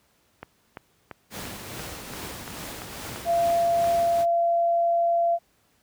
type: click train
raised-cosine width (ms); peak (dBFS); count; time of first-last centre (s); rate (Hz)
0.5; -21; 11; 0.43-3.843; 2.93
type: noise with tremolo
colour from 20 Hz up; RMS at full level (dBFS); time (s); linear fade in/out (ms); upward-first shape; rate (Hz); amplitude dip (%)
pink; -35; 1.3-4.26; 50; triangle; 2.4; 40
type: tone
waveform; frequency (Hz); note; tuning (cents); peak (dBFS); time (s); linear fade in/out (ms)
sine; 683; F5; -39; -19; 3.25-5.39; 50
effects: pink hiss -65 dBFS RMS until 5.82 s + high-pass 60 Hz 12 dB/octave